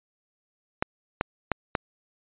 clicks, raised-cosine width 0.5 ms, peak -8 dBFS, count 4, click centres 0.825 / 1.211 / 1.517 / 1.752 s, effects resampled to 8000 Hz

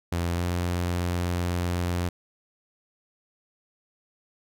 sawtooth tone with pitch glide, 86 to 87.96 Hz, F2 to F2, -26 to +13 cents, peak -21 dBFS, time 0.12-2.09 s, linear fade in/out 5 ms, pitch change +39 cents, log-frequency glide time 0.35-0.41 s, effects none

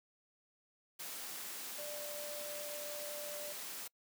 sine tone in noise, 590 Hz, D5, 8 cents sharp, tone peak -45 dBFS, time 1.78-3.53 s, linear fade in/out 10 ms, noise white, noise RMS -45 dBFS, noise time 0.99-3.88 s, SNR -3 dB, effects noise-tail reverb RT60 0.1 s tail -26 dB re dry + high-pass 200 Hz 12 dB/octave

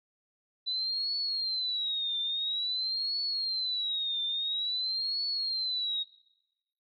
sine tone with vibrato, 3979 Hz, B7, 12 cents sharp, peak -29 dBFS, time 0.66-6.04 s, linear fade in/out 20 ms, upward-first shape triangle, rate 0.49 Hz, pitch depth 190 cents each way, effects noise-tail reverb RT60 1.0 s tail -23 dB re dry

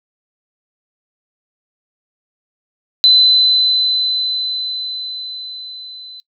sine tone with level ramp, 4027 Hz, B7, 33 cents sharp, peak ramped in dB -5 to -32 dBFS, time 3.04-6.2 s, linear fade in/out 0 ms, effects noise-tail reverb RT60 0.1 s tail -21 dB re dry

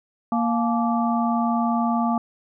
harmonic tone with a mistuned harmonic, 233.1 Hz, A#3, in tune, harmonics 1 / 3 / 4 / 5, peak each -21 / -26 / -27 / -28 dBFS, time 0.32-2.18 s, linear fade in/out 2 ms, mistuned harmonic 4, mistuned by -140 cents, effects none

